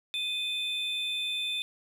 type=tone pair together; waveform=triangle; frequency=2498 / 3545 Hz; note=D#7 / A7; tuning=+6 / +12 cents; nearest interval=tritone; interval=606 cents; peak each=-34 / -29 dBFS; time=0.14-1.62 s; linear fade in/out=0 ms; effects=none